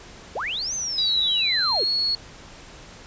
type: linear two-way sweep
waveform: sine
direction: up then down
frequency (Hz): 320.3 to 6330 to 320.3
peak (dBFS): -25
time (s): 0.35-1.84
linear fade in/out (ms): 10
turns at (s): 0.74
type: tone with pitch glide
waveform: sine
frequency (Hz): 3900 to 4352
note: B7 to C#8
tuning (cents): -23 to -33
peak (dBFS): -20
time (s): 0.98-2.15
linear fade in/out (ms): 2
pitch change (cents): +190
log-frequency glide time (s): 1.38-1.91
effects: pink hiss -44 dBFS RMS until 3.06 s + resampled to 16000 Hz